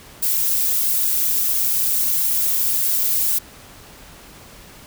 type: noise with flanger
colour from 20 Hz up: violet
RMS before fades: -19 dBFS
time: 0.22-3.39 s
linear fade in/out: 10 ms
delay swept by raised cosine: 1.8 to 4.4 ms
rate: 1.5 Hz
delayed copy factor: +0.7
effects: pink hiss -43 dBFS RMS until 4.86 s